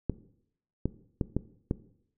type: clicks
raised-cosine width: 3 ms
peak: -14 dBFS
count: 5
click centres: 0.097 / 0.856 / 1.212 / 1.366 / 1.711 s
effects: noise-tail reverb RT60 0.7 s tail -17 dB re dry